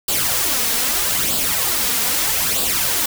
white noise with flanger, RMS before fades -19 dBFS, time 0.08-3.06 s, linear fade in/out 5 ms, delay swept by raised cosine 0.24 to 4.34 ms, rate 0.79 Hz, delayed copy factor +0.6, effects none

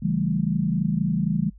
sine chord, A dominant seventh, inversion first, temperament equal, 138.59 / 164.81 / 196 / 220 Hz, C#3 / E3 / G3 / A3, 0 / 0 / 0 / 0 cents, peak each -29 / -24 / -25 / -28 dBFS, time 0.02-1.5 s, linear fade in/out 10 ms, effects noise-tail reverb RT60 0.1 s tail -24 dB re dry + added 50 Hz sine -44 dBFS peak until 1.58 s

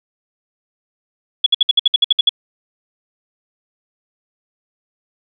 sine tone bursts, 3380 Hz, G#7, 30 cents sharp, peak -7 dBFS, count 11, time 1.44-2.293 s, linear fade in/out 5 ms, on 23 ms, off 60 ms, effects none

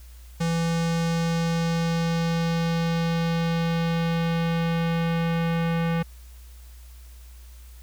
square tone with low-pass filter sweep, 166.6 Hz, E3, 19 cents sharp, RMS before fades -24 dBFS, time 0.4-6.03 s, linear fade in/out 10 ms, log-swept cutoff 7500 to 2500 Hz, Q 1.2, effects added 60 Hz sine -42 dBFS peak until 7.82 s + white hiss -55 dBFS RMS until 7.82 s

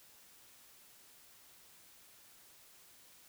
silence, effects white hiss -61 dBFS RMS until 3.28 s

